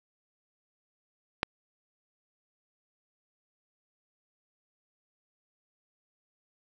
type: click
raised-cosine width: 0.3 ms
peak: -9 dBFS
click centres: 1.431 s
effects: none